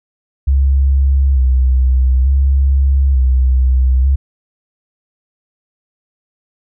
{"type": "tone with vibrato", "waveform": "sine", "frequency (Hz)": 66.1, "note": "C2", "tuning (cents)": 18, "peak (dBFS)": -8, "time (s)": [0.47, 4.16], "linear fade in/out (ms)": 10, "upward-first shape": "square", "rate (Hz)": 0.56, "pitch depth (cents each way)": 49, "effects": []}